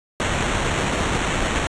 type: noise with sample-and-hold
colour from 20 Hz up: pink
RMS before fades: -22 dBFS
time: 0.2-1.67 s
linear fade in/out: 0 ms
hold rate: 4900 Hz
effects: resampled to 22050 Hz